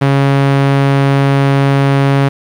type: tone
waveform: sawtooth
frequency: 138.3 Hz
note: C#3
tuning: 4 cents flat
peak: -4 dBFS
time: 0.01-2.29 s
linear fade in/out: 10 ms
effects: low-pass 3000 Hz 12 dB/octave + 7-bit